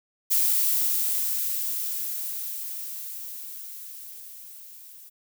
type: noise with level ramp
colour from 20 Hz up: violet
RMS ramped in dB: -21 to -47 dBFS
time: 0.3-5.1 s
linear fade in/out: 20 ms
effects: none